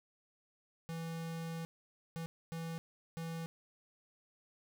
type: tone bursts at uneven times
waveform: square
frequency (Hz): 164.81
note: E3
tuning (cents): 0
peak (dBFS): -40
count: 4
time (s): 0.89-1.65 / 2.16-2.26 / 2.52-2.78 / 3.17-3.46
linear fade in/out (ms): 0
effects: none